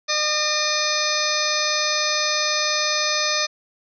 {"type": "harmonic tone with a mistuned harmonic", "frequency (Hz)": 606, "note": "D#5", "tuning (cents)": -46, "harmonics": [1, 2, 3, 4, 6, 7, 8, 9, 10], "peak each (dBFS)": [-28, -28, -28, -28, -28, -28, -28, -28, -28], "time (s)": [0.08, 3.47], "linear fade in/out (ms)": 20, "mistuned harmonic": 9, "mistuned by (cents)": -69, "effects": []}